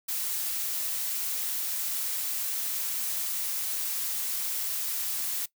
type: noise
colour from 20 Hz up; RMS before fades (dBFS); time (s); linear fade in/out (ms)
blue; -31; 0.08-5.46; 10
effects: noise-tail reverb RT60 0.1 s tail -19 dB re dry